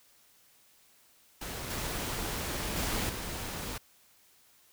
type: noise with level steps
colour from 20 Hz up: pink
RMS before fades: -39 / -35 / -32 / -38 dBFS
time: 1.41-3.78 s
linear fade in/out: 5 ms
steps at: 1.7 / 2.76 / 3.09 s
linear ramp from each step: 5 ms
effects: white hiss -63 dBFS RMS until 4.72 s